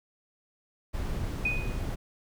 brown noise, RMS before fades -32 dBFS, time 0.93-1.96 s, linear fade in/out 20 ms
sine tone with exponential decay, 2489 Hz, D#7, in tune, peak -23 dBFS, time 1.45-1.86 s, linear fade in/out 5 ms, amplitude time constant 87 ms
effects none

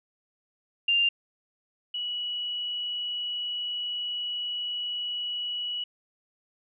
sine tone pair in turn, 2794 / 2933 Hz, F7 / F#7, 0 / -16 cents, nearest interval minor second, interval 84 cents, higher second, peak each -20 / -29 dBFS, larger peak first, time 0.88-1.09 / 1.94-5.84 s, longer second, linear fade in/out 5 ms, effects none

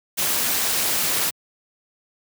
white noise with amplitude modulation, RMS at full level -19 dBFS, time 0.17-1.31 s, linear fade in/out 20 ms, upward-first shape sine, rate 225 Hz, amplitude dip 65%, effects high-pass 100 Hz 12 dB/octave

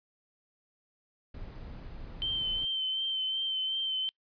brown noise, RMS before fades -43 dBFS, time 1.34-2.65 s, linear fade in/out 5 ms
sine tone with vibrato, 3100 Hz, G7, 20 cents flat, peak -29 dBFS, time 2.22-4.09 s, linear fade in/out 0 ms, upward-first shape sine, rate 2.7 Hz, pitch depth 24 cents each way
effects noise-tail reverb RT60 0.1 s tail -26 dB re dry + resampled to 11025 Hz

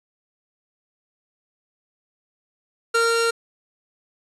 45% pulse tone pair together, 461.9 / 1384 Hz, A#4 / F6, -16 / -16 cents, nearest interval octave + perfect fifth, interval 1900 cents, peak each -20 dBFS, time 2.94-3.31 s, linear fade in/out 10 ms, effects resampled to 24000 Hz

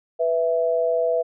sine tone pair together, 493.9 / 659.8 Hz, B4 / E5, 0 / +1 cents, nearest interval perfect fourth, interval 501 cents, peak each -21 dBFS, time 0.19-1.23 s, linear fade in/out 20 ms, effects none

